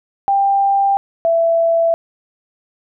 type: tone pair in turn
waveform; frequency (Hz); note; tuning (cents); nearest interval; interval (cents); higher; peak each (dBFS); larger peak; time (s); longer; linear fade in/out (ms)
sine; 792 / 666; G5 / E5; +18 / +18; minor third; 300; first; -11; neither; 0.28-0.97 / 1.25-1.94; neither; 0
effects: none